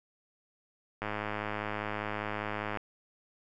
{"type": "click train", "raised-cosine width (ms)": 0.5, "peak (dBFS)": -19, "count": 185, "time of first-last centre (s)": [1.02, 2.772], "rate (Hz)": 105, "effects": []}